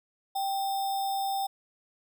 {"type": "tone with sample-and-hold", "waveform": "sine", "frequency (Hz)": 784, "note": "G5", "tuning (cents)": 0, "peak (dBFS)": -27, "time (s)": [0.35, 1.47], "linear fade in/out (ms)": 10, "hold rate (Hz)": 4410, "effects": []}